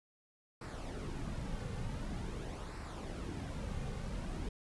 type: noise with flanger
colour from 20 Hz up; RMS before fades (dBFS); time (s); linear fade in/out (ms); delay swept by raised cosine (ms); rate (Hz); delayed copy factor
brown; -41; 0.61-4.49; 5; 0.3 to 3.1; 0.46; -0.5
effects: resampled to 24000 Hz